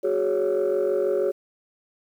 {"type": "chord", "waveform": "sine", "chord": "F# suspended second", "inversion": "none", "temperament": "just", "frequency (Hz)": [370, 416.2, 555], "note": ["F#4", "G#4", "C#5"], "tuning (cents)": [0, 4, 2], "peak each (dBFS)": -23, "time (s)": [0.03, 1.32], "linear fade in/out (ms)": 20, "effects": ["tanh soft clip ceiling -16 dBFS", "9-bit"]}